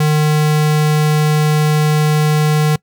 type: tone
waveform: square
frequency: 152.1 Hz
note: D#3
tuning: 39 cents flat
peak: -11 dBFS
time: 0-2.76 s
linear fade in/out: 5 ms
effects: noise-tail reverb RT60 0.1 s tail -23 dB re dry